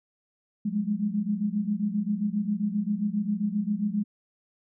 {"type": "tone cluster", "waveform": "sine", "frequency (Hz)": [178.8, 204.9, 212.4], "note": ["F3", "G#3", "G#3"], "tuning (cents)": [41, -23, 39], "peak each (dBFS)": [-34, -28, -28], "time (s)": [0.65, 4.04], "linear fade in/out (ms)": 10, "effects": []}